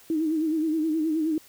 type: tone with vibrato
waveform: sine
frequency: 315.4 Hz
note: D#4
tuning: 24 cents sharp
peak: -22 dBFS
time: 0.1-1.38 s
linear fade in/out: 2 ms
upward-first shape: sine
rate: 9.5 Hz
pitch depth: 69 cents each way
effects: white hiss -53 dBFS RMS until 1.48 s